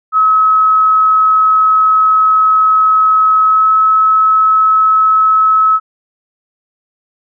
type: tone with pitch glide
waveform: sine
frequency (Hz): 1284 to 1292.2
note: E6 to E6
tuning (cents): -46 to -35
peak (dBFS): -6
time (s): 0.12-5.8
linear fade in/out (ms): 50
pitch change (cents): +11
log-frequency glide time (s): 3.46-3.69
effects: none